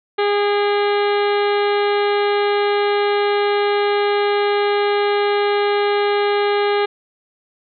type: harmonic tone with a mistuned harmonic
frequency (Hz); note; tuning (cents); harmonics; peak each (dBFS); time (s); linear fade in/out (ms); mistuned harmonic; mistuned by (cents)
409.5; G#4; -24; 1 / 2 / 3 / 4 / 5 / 6 / 7 / 8 / 9 / 10; -16 / -22 / -26 / -28 / -30 / -32 / -33 / -34 / -35 / -36; 0.18-6.86; 10; 6; -67
effects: none